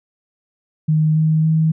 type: tone with pitch steps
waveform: sine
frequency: 155.56 / 157.28 / 159.01 Hz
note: D#3 / D#3 / D#3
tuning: 0 / +19 / +38 cents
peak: -12 dBFS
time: 0.88-1.72 s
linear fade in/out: 10 ms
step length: 280 ms
effects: none